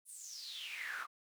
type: noise with high-pass filter sweep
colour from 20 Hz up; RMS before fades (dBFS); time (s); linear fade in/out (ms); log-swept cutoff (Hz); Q
brown; -45; 0.05-1.07; 50; 10000 to 1200; 8.2
effects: none